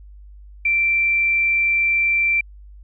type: tone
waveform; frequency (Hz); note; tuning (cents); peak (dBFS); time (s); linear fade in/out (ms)
sine; 2349; D7; 0; -15; 0.65-2.41; 5
effects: added 50 Hz sine -39 dBFS peak until 2.83 s